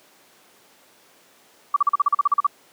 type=tone bursts; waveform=sine; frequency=1156 Hz; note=D6; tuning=28 cents flat; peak=-13 dBFS; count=12; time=1.74-2.468 s; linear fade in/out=5 ms; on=24 ms; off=40 ms; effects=pink hiss -54 dBFS RMS until 2.72 s + high-pass 300 Hz 12 dB/octave